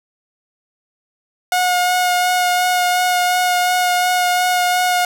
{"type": "tone with vibrato", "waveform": "sawtooth", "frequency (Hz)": 722, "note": "F#5", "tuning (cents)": -43, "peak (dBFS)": -10, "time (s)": [1.52, 5.05], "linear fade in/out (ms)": 2, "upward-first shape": "sine", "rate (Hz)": 2.8, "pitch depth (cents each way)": 13, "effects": []}